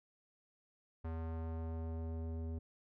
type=tone with low-pass filter sweep; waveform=square; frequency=81.5 Hz; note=E2; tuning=19 cents flat; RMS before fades=-41 dBFS; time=1.04-2.59 s; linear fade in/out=10 ms; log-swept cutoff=1300 to 420 Hz; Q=0.92; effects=none